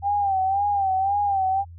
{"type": "tone with vibrato", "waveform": "sine", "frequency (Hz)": 788, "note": "G5", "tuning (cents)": 9, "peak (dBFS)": -19, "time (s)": [0.02, 1.65], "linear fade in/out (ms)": 50, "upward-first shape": "sine", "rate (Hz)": 1.9, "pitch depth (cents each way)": 74, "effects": ["added 85 Hz sine -39 dBFS peak until 1.78 s"]}